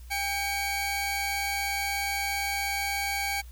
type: tone pair together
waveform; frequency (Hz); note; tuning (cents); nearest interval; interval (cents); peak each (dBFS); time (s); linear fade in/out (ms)
sawtooth; 798 / 2257; G5 / C#7; +31 / +31; octave + tritone; 1800; -27; 0.1-3.42; 20
effects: added 60 Hz sine -42 dBFS peak until 3.51 s + white hiss -58 dBFS RMS until 3.51 s